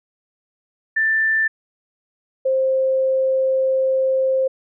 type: tone pair in turn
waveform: sine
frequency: 1773 / 527.1 Hz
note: A6 / C5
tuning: +13 / +13 cents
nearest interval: octave + major sixth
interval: 2100 cents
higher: first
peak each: -15 dBFS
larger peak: neither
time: 0.96-1.48 / 2.45-4.48 s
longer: second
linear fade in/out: 10 ms
effects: none